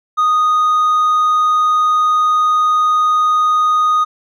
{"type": "tone with hard clipping", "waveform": "sine", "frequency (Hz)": 1240, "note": "D#6", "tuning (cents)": -6, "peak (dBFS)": -11, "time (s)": [0.17, 4.05], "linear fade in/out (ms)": 20, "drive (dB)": 2, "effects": []}